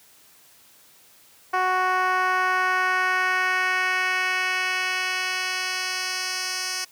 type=tone with band-pass filter sweep; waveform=10% pulse; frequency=370 Hz; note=F#4; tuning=in tune; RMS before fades=-24 dBFS; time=1.53-6.85 s; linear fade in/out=10 ms; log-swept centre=940 to 5600 Hz; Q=1.3; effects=white hiss -54 dBFS RMS until 6.91 s + high-pass 80 Hz 12 dB/octave